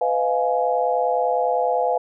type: chord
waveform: sine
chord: F half-diminished seventh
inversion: second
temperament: just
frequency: 502.9 / 628.6 / 698.5 / 838.1 Hz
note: Cb5 / Eb5 / F5 / Ab5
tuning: +31 / +18 / 0 / +16 cents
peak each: -22 / -27 / -22 / -24 dBFS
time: 0.01-1.98 s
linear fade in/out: 5 ms
effects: none